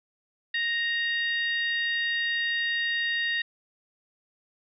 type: harmonic tone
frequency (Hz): 932.3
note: A#5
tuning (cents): 0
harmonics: 2 / 3 / 4 / 5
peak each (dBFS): -26 / -34 / -33 / -44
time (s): 0.54-3.42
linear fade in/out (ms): 5
effects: none